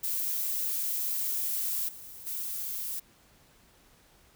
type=noise with level steps; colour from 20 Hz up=violet; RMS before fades=-31 / -46 / -35 dBFS; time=0.03-3 s; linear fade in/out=10 ms; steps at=1.88 / 2.26 s; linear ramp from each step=10 ms; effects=pink hiss -61 dBFS RMS until 4.35 s